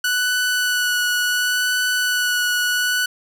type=tone with vibrato; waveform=sawtooth; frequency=1480 Hz; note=F#6; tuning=in tune; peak=-14 dBFS; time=0.04-3.06 s; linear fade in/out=5 ms; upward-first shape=sine; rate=0.7 Hz; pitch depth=14 cents each way; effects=none